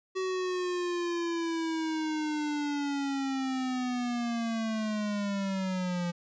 square linear sweep, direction down, 377.9 to 172.6 Hz, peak -30 dBFS, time 0.15-6.12 s, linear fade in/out 20 ms, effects resampled to 16000 Hz

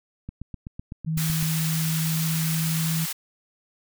click train, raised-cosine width 5 ms, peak -22 dBFS, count 10, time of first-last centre 0.29-1.426 s, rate 7.92 Hz
sine tone with pitch glide, 159.4 to 161.53 Hz, D#3 to E3, +42 to -35 cents, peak -23 dBFS, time 1.06-3.06 s, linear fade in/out 20 ms, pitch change +23 cents, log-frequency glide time 1.48-2.86 s
white high-pass noise, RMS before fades -30 dBFS, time 1.17-3.13 s, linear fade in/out 10 ms, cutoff 1000 Hz, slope 12 dB/octave
effects none

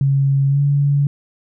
sine tone with pitch glide, 137.8 to 142.25 Hz, C#3 to C#3, -10 to +45 cents, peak -12 dBFS, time 0.01-1.07 s, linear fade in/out 2 ms, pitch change +55 cents, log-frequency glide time 0.48-0.6 s, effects none

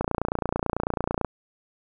click train, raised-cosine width 1 ms, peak -10 dBFS, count 37, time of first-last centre 0.01-1.247 s, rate 29.1 Hz, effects none

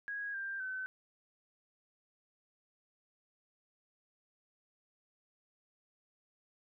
sine tone with pitch steps, 1651 / 1585.6 / 1522.7 Hz, G#6 / G6 / F#6, -11 / +19 / +49 cents, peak -37 dBFS, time 0.08-0.86 s, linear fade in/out 0 ms, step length 260 ms, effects none

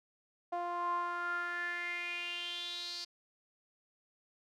sawtooth tone with band-pass filter sweep, 349.2 Hz, F4, in tune, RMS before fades -38 dBFS, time 0.52-3.05 s, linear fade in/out 10 ms, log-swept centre 790 to 4700 Hz, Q 6.8, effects none

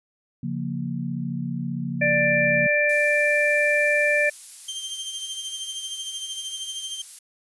sine chord, Bb minor, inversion first, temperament just, 139.85 / 174.81 / 233.1 Hz, Db3 / F3 / Bb3, +16 / +2 / 0 cents, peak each -30 dBFS, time 0.43-2.67 s, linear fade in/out 5 ms
harmonic tone, 590 Hz, D5, 8 cents sharp, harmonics 1 / 3 / 4, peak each -22 / -22 / -22 dBFS, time 2.01-4.3 s, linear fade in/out 10 ms
violet noise, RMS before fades -36 dBFS, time 2.89-7.19 s, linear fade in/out 5 ms
sawtooth tone with tremolo, 3154 Hz, G7, 10 cents sharp, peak -25 dBFS, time 4.68-7.02 s, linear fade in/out 5 ms, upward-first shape sine, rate 13 Hz, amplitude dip 50%
effects resampled to 24000 Hz

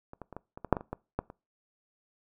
clicks, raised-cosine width 1 ms, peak -30 / -27 / -30 / -25 / -28 / -23 / -6 / -19 / -28 / -20 / -15 / -30 dBFS, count 12, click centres 0.134 / 0.217 / 0.327 / 0.366 / 0.575 / 0.647 / 0.727 / 0.768 / 0.809 / 0.93 / 1.19 / 1.301 s, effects noise-tail reverb RT60 0.3 s tail -23 dB re dry

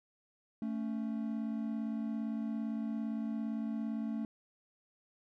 triangle tone pair together, 221.4 / 279 Hz, A3 / C#4, +11 / +11 cents, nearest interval major third, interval 400 cents, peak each -33 / -39 dBFS, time 0.62-4.25 s, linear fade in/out 2 ms, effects none

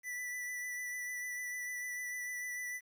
square tone with vibrato, 1975.5 Hz, B6, in tune, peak -39 dBFS, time 0.03-2.81 s, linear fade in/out 50 ms, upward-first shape sine, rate 6.7 Hz, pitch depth 17 cents each way, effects 11-bit

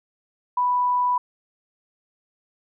sine tone, 987.8 Hz, B5, in tune, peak -18 dBFS, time 0.57-1.18 s, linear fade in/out 5 ms, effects none

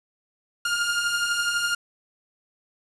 sawtooth beating tone pair, 1402 / 1414 Hz, F6 / F6, +6 / +21 cents, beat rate 12 Hz, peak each -26 / -20 dBFS, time 0.65-1.75 s, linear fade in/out 5 ms, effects resampled to 24000 Hz + 7-bit

